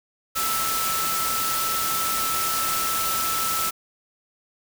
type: tone in noise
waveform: sine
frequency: 1318.5 Hz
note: E6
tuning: in tune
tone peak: -26 dBFS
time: 0.35-3.71 s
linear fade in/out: 20 ms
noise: white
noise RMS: -26 dBFS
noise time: 0.35-3.71 s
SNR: -3 dB
effects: none